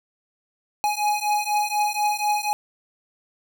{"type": "beating tone pair", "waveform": "square", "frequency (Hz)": [834, 838.1], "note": ["G#5", "G#5"], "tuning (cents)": [7, 16], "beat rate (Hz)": 4.1, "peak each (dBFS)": [-24, -25], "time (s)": [0.84, 2.53], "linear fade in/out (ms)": 0, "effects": ["10-bit"]}